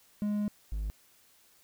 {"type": "tone pair in turn", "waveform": "triangle", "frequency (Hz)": [207.7, 51.92], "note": ["G#3", "G#1"], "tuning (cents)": [0, 0], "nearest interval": "2 octaves", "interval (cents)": 2400, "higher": "first", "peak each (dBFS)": [-26, -29], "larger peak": "first", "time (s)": [[0.22, 0.48], [0.72, 0.9]], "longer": "first", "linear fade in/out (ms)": 0, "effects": ["white hiss -63 dBFS RMS until 1.63 s"]}